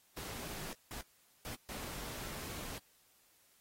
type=noise bursts at uneven times; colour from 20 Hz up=pink; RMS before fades=-45 dBFS; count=4; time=0.17-0.73 / 0.91-1.01 / 1.45-1.55 / 1.69-2.78 s; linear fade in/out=0 ms; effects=white hiss -69 dBFS RMS until 3.6 s + AAC 48 kbps